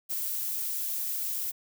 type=noise; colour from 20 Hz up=violet; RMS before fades=-32 dBFS; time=0.09-1.52 s; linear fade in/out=20 ms; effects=none